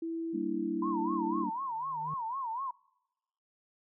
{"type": "tone", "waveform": "sine", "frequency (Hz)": 329.6, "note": "E4", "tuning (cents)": 0, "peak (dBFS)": -33, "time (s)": [0.02, 1.44], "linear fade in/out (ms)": 5}
{"type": "chord", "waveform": "sine", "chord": "G minor", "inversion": "none", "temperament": "equal", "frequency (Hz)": [196, 233.1, 293.7], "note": ["G3", "Bb3", "D4"], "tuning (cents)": [0, 0, 0], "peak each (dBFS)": [-39, -38, -36], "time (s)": [0.33, 1.5], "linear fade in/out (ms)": 10}
{"type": "tone with vibrato", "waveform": "sine", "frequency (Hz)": 987.8, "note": "B5", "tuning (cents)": 0, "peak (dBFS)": -33, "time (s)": [0.82, 2.71], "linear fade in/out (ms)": 5, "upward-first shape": "sine", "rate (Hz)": 4, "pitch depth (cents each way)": 190}
{"type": "tone with exponential growth", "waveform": "triangle", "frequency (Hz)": 154.2, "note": "D#3", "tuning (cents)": -15, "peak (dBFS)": -36, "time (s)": [1.58, 2.14], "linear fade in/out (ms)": 2, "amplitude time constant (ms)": 120}
{"effects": ["noise-tail reverb RT60 1.0 s tail -26 dB re dry"]}